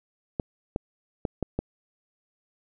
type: clicks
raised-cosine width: 2 ms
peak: -13 dBFS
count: 5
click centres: 0.398 / 0.761 / 1.252 / 1.427 / 1.59 s
effects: none